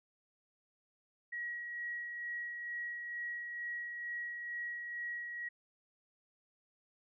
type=tone with tremolo; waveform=sine; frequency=1908 Hz; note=A#6; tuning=40 cents sharp; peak=-37 dBFS; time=1.32-5.49 s; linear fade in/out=10 ms; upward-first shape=sine; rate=2.2 Hz; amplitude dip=35%; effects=none